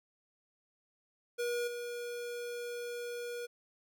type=tone with level steps; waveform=square; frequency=480.1 Hz; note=B4; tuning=49 cents flat; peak=-33 / -39 dBFS; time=1.38-3.47 s; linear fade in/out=20 ms; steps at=1.67 s; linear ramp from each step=10 ms; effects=none